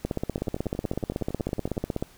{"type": "two click trains", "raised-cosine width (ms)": 2, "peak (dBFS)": [-13, -21], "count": [33, 16], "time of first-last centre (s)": [[0.05, 2.025], [0.38, 1.769]], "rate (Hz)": [16.2, 10.8], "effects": ["pink hiss -54 dBFS RMS until 2.17 s"]}